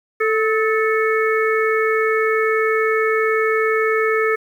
harmonic tone with a mistuned harmonic, 440.6 Hz, A4, 2 cents sharp, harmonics 1 / 3 / 4 / 5, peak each -17 / -22 / -23 / -24 dBFS, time 0.2-4.36 s, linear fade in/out 10 ms, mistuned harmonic 3, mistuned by -41 cents, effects 8-bit

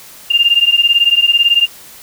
sine beating tone pair, 2794 / 2812 Hz, F7 / F7, 0 / +11 cents, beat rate 18 Hz, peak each -11 dBFS, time 0.3-1.67 s, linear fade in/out 10 ms, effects white hiss -37 dBFS RMS until 2.02 s

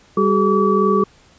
sine tone cluster, 197.1 / 381 / 424.1 / 1146 Hz, G3 / G4 / G#4 / D6, +10 / -49 / +36 / -43 cents, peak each -18 dBFS, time 0.17-1.04 s, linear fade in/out 5 ms, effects pink hiss -51 dBFS RMS until 1.38 s + resampled to 16000 Hz

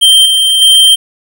square tone with level steps, 3146 Hz, G7, 6 cents sharp, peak -3 / -7 / -3 dBFS, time 0.01-0.96 s, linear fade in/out 20 ms, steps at 0.25 / 0.61 s, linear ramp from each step 10 ms, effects none

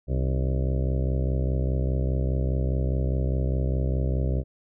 harmonic tone with a mistuned harmonic, 64.9 Hz, C2, 13 cents flat, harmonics 1 / 2 / 3 / 4 / 5 / 6 / 7 / 8 / 9 / 10, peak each -24 / -27 / -35 / -38 / -41 / -37 / -42 / -39 / -40 / -45 dBFS, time 0.07-4.44 s, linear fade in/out 50 ms, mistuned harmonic 4, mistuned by +94 cents, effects none

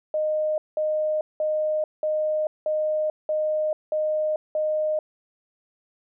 sine tone bursts, 616 Hz, D#5, 17 cents flat, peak -21 dBFS, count 8, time 0.14-4.99 s, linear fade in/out 2 ms, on 440 ms, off 190 ms, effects none

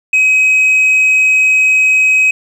sine tone, 2536 Hz, D#7, 32 cents sharp, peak -4 dBFS, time 0.13-2.31 s, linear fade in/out 5 ms, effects tanh soft clip ceiling -6 dBFS + 7-bit

